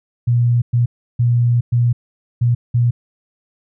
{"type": "tone bursts at uneven times", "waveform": "sine", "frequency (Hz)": 120, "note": "B2", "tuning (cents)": -49, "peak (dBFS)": -11, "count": 6, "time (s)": [[0.27, 0.62], [0.73, 0.86], [1.19, 1.61], [1.72, 1.93], [2.41, 2.55], [2.74, 2.91]], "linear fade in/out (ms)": 10, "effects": []}